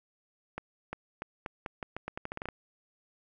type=accelerating click train; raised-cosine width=0.5 ms; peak=-21 dBFS; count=15; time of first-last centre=0.58-2.487 s; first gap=350 ms; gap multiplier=0.83; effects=none